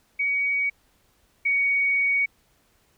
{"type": "tone pair in turn", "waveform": "sine", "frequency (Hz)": [2254, 2241], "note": ["C#7", "C#7"], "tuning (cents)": [28, 18], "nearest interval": "unison", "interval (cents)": 10, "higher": "first", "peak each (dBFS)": [-21, -19], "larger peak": "second", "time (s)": [[0.19, 0.7], [1.45, 2.26]], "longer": "second", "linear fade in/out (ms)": 10, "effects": ["pink hiss -64 dBFS RMS until 2.97 s"]}